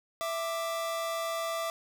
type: tone pair together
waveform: 45% pulse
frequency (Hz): 661 / 1178.8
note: E5 / D6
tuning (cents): +5 / +6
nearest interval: minor seventh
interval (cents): 1001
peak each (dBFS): -33 / -35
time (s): 0.21-1.7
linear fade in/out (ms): 0
effects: none